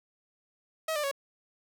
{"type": "tone with pitch steps", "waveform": "sawtooth", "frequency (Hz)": [638, 595.3, 555.4], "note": ["D#5", "D5", "C#5"], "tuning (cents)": [43, 23, 3], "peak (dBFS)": -25, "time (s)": [0.88, 1.114], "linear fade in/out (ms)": 5, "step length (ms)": 78, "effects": []}